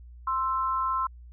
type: tone pair together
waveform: sine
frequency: 1046.6 / 1324 Hz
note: C6 / E6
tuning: 0 / +7 cents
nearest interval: major third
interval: 407 cents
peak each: -26 / -29 dBFS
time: 0.27-1.07 s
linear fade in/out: 5 ms
effects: added 60 Hz sine -44 dBFS peak until 1.32 s